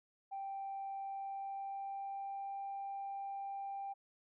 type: tone with pitch glide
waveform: sine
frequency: 784 to 790.4 Hz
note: G5 to G5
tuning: 0 to +14 cents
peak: -39 dBFS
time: 0.31-3.94 s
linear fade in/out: 20 ms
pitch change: +14 cents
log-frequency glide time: 1-2.63 s
effects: tanh soft clip ceiling -36 dBFS